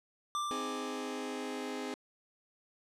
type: tone with exponential decay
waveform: square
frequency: 1181 Hz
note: D6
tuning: 9 cents sharp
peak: -32 dBFS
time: 0.35-1.92 s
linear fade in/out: 0 ms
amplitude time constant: 340 ms
type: chord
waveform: sawtooth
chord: Ab major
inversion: first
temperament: just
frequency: 259.6 / 311.5 / 415.3 Hz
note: C4 / Eb4 / Ab4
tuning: -13 / +2 / 0 cents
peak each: -36 / -40 / -37 dBFS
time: 0.51-1.94 s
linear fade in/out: 0 ms
effects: low-pass 9000 Hz 12 dB/octave